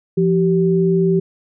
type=tone pair together; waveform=sine; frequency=171.9 / 385.9 Hz; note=F3 / G4; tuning=-27 / -27 cents; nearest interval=octave + major second; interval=1400 cents; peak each=-15 dBFS; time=0.17-1.2 s; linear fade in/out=10 ms; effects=none